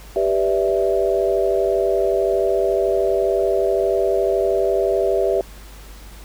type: chord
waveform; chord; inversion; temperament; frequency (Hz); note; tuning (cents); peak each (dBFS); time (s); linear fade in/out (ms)
sine; E minor seventh; first; equal; 392 / 493.9 / 587.3 / 659.3; G4 / B4 / D5 / E5; 0 / 0 / 0 / 0; -19 / -23 / -23 / -21; 0.16-5.41; 2
effects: added 50 Hz sine -38 dBFS peak until 6.24 s + pink hiss -44 dBFS RMS until 6.24 s